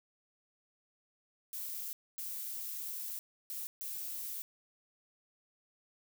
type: noise bursts at uneven times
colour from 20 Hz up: violet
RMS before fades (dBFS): -41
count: 4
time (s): 1.53-1.93 / 2.18-3.19 / 3.5-3.67 / 3.81-4.42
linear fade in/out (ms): 0
effects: none